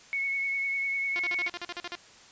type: tone with vibrato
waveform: sine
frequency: 2203 Hz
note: C#7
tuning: 11 cents flat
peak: -27 dBFS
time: 0.13-1.48 s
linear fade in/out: 0 ms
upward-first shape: sine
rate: 10 Hz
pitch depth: 19 cents each way
type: tone bursts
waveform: 5% pulse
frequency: 350 Hz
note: F4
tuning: 4 cents sharp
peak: -23 dBFS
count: 11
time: 1.16-1.952 s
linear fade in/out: 0 ms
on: 32 ms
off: 44 ms
effects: white hiss -53 dBFS RMS until 2.31 s + resampled to 16000 Hz